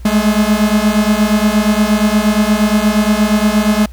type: beating tone pair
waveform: 45% pulse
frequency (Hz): 207.7 / 216.2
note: G#3 / A3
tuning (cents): 0 / -30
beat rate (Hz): 8.5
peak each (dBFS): -13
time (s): 0.05-3.86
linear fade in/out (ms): 5
effects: added 60 Hz sine -28 dBFS peak until 3.92 s + pink hiss -47 dBFS RMS until 3.92 s